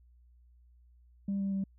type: tone with pitch steps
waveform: sine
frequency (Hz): 198 / 196.18 / 194.37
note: G3 / G3 / G3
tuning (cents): +18 / +2 / -14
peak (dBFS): -28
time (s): 1.28-1.64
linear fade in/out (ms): 5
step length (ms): 120
effects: tanh soft clip ceiling -27 dBFS + added 60 Hz sine -58 dBFS peak until 1.78 s